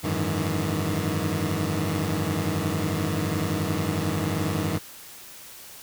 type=tone cluster; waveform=20% pulse; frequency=91.7 / 103.1 / 151.8 / 162.4 Hz; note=F#2 / G#2 / D#3 / E3; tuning=-15 / -12 / -42 / -26 cents; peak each=-25 dBFS; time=0.03-4.79 s; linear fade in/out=20 ms; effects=white hiss -44 dBFS RMS until 5.82 s